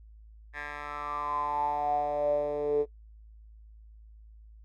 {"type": "tone with band-pass filter sweep", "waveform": "10% pulse", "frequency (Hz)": 146.83, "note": "D3", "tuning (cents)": 0, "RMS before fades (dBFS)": -30, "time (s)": [0.53, 2.86], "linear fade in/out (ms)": 50, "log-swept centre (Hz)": [1700, 420], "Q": 10, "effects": ["noise-tail reverb RT60 0.1 s tail -19 dB re dry", "added 54 Hz sine -49 dBFS peak until 4.64 s"]}